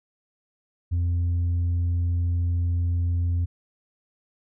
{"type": "tone", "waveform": "sine", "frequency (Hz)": 86.6, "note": "F2", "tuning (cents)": -14, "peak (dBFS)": -18, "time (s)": [0.91, 3.46], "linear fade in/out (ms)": 20, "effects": ["tanh soft clip ceiling -20 dBFS"]}